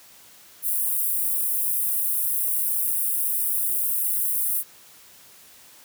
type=high-pass noise; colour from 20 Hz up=white; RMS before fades=-24 dBFS; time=0.62-4.64 s; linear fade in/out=50 ms; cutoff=9300 Hz; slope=48 dB/octave; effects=white hiss -50 dBFS RMS until 5.84 s + high-pass 60 Hz 12 dB/octave